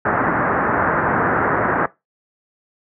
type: low-pass noise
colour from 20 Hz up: white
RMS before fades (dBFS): -18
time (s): 0.05-1.86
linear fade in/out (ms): 5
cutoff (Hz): 1700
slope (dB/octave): 48
effects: noise-tail reverb RT60 0.2 s tail -19 dB re dry + high-pass 100 Hz 12 dB/octave